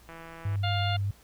click train, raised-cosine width 0.5 ms, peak -30 dBFS, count 78, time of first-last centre 0.09-0.557 s, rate 165 Hz
sine tone with vibrato, 100 Hz, G2, 35 cents sharp, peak -26 dBFS, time 0.45-1.11 s, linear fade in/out 5 ms, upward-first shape triangle, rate 4.8 Hz, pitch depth 21 cents each way
harmonic tone, 703 Hz, F5, 11 cents sharp, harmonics 1 / 2 / 3 / 4 / 5 / 6, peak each -32 / -36 / -40 / -36 / -37 / -42 dBFS, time 0.63-0.97 s, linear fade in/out 10 ms
effects added 60 Hz sine -57 dBFS peak until 1.23 s + pink hiss -58 dBFS RMS until 1.23 s

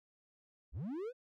triangle linear sweep, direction up, 38.89 to 523.3 Hz, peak -36 dBFS, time 0.72-1.13 s, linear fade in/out 50 ms, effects none

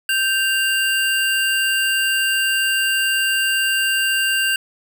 square tone pair together, 1564.1 / 2794 Hz, G6 / F7, -4 / 0 cents, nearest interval minor seventh, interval 1004 cents, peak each -20 dBFS, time 0.09-4.56 s, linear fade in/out 2 ms, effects none

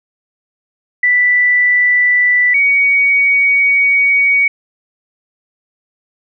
sine tone pair in turn, 1975.5 / 2247 Hz, B6 / C#7, 0 / +23 cents, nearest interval major second, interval 223 cents, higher second, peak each -8 dBFS, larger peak neither, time 1.03-2.54 / 2.54-4.48 s, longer second, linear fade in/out 5 ms, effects none

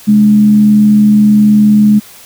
sine tone with frequency modulation, 210.3 Hz, G#3, 22 cents sharp, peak -3 dBFS, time 0.07-2 s, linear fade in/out 20 ms, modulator 78.9 Hz, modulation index 0.23, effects white hiss -36 dBFS RMS until 2.25 s

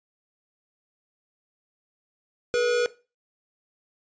square tone pair together, 426.8 / 484 Hz, G#4 / B4, +47 / -35 cents, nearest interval major second, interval 218 cents, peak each -31 / -22 dBFS, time 2.54-2.86 s, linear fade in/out 0 ms, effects noise-tail reverb RT60 0.3 s tail -17 dB re dry + resampled to 16000 Hz

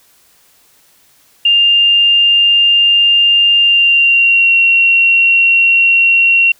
sine tone with pitch glide, 2802 to 2738 Hz, F7 to F7, +5 to -35 cents, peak -6 dBFS, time 1.45-6.52 s, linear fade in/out 5 ms, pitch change -40 cents, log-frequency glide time 3.59-4.54 s, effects white hiss -50 dBFS RMS until 6.59 s

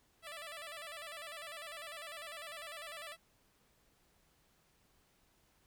10% pulse tone with vibrato, 622.3 Hz, D#5, in tune, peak -37 dBFS, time 0.22-3.17 s, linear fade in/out 50 ms, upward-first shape square, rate 10 Hz, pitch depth 100 cents each way, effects pink hiss -72 dBFS RMS until 5.66 s

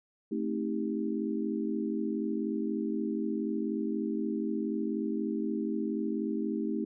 sine chord, A half-diminished seventh, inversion none, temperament just, 220 / 264 / 316.8 / 396 Hz, A3 / C4 / Eb4 / G4, 0 / +16 / +31 / +18 cents, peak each -33 / -37 / -34 / -37 dBFS, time 0.31-6.85 s, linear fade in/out 10 ms, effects none

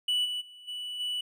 triangle tone with level steps, 2960 Hz, F#7, in tune, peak -23 / -29 / -46 / -33 / -28 dBFS, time 0.08-1.21 s, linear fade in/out 5 ms, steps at 0.24 / 0.4 / 0.67 / 0.99 s, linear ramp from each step 20 ms, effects none

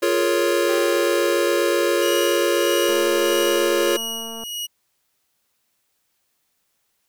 square chord, Bb minor seventh, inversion second, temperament equal with one note detuned, 349.2 / 418.7 / 466.2 / 554.4 Hz, F4 / Ab4 / Bb4 / Db5, 0 / +14 / 0 / 0 cents, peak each -22 / -25 / -25 / -23 dBFS, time 0.02-3.97 s, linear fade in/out 10 ms
sawtooth tone with exponential decay, 391.3 Hz, G4, 3 cents flat, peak -25 dBFS, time 0.69-2.95 s, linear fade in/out 2 ms, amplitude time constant 490 ms
sawtooth tone with tremolo, 2900 Hz, F#7, 35 cents flat, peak -22 dBFS, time 2.01-4.67 s, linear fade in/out 20 ms, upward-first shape sine, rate 1.6 Hz, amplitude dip 60%
click train, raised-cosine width 1 ms, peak -24 dBFS, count 352, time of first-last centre 2.89-4.436 s, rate 227 Hz
effects white hiss -70 dBFS RMS until 7.08 s

